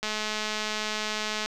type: click train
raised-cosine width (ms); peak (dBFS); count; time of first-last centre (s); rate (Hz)
0.2; -13; 307; 0.03-1.46; 214
effects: none